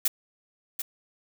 blue noise with echo, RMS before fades -23 dBFS, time 0.05-0.08 s, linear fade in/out 5 ms, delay 740 ms, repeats 1, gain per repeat -8 dB, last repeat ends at 0.82 s, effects none

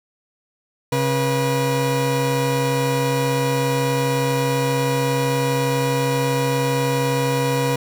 30% pulse tone pair together, 135.96 / 484.5 Hz, C#3 / B4, -33 / -33 cents, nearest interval octave + minor seventh, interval 2200 cents, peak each -18 / -18 dBFS, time 0.92-7.76 s, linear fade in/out 5 ms, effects none

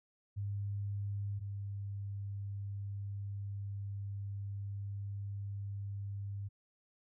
sine tone pair in turn, 100.9 / 100.03 Hz, G#2 / G2, -49 / +36 cents, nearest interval unison, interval 15 cents, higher first, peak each -35 / -38 dBFS, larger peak first, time 0.36-1.4 / 1.4-6.49 s, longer second, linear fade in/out 20 ms, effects none

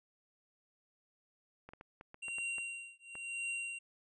clicks, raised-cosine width 0.5 ms, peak -35 dBFS, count 9, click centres 1.69 / 1.735 / 1.811 / 2.011 / 2.144 / 2.283 / 2.384 / 2.583 / 3.154 s
square tone with tremolo, 2758 Hz, F7, 22 cents flat, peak -36 dBFS, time 2.22-3.79 s, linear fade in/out 10 ms, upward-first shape triangle, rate 0.98 Hz, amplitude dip 100%
effects resampled to 24000 Hz

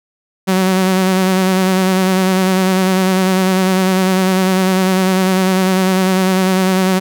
sawtooth tone with vibrato, 187.5 Hz, F#3, 23 cents sharp, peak -7 dBFS, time 0.47-7 s, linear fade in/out 20 ms, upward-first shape sine, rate 10 Hz, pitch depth 31 cents each way, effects none

